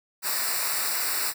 white noise with comb filter, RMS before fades -27 dBFS, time 0.22-1.34 s, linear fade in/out 50 ms, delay 0.31 ms, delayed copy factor -0.9, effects none

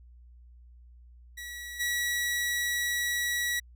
sawtooth tone with level steps, 1932 Hz, B6, 39 cents flat, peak -35 / -24 dBFS, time 1.37-3.6 s, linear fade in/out 10 ms, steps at 1.79 s, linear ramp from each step 20 ms, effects added 60 Hz sine -50 dBFS peak until 3.75 s

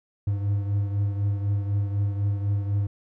triangle beating tone pair, 100.4 / 104.4 Hz, G2 / G#2, +42 / +10 cents, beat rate 4 Hz, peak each -21 / -29 dBFS, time 0.27-2.87 s, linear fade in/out 5 ms, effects none

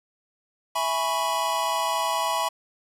square chord, C# minor seventh, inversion first, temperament equal with one note detuned, 659.3 / 830.6 / 984.9 / 1108.7 Hz, E5 / G#5 / B5 / C#6, 0 / 0 / -5 / 0 cents, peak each -31 / -31 / -27 / -31 dBFS, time 0.75-2.49 s, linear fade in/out 10 ms, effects resampled to 32000 Hz + 8-bit

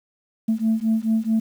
sine beating tone pair, 220 / 224.6 Hz, A3 / A3, 0 / +36 cents, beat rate 4.6 Hz, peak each -20 dBFS, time 0.48-1.4 s, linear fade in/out 10 ms, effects tanh soft clip ceiling -13 dBFS + 8-bit

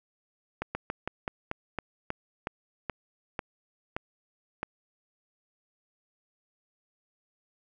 slowing click train, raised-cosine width 0.5 ms, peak -16 dBFS, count 13, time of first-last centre 0.62-4.631 s, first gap 130 ms, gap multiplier 1.16, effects none

